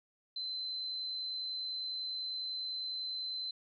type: tone with amplitude modulation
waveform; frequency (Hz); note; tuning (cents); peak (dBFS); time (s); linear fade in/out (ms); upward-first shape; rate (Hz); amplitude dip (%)
sine; 4063; B7; +48; -35; 0.36-3.51; 5; sine; 90; 25
effects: none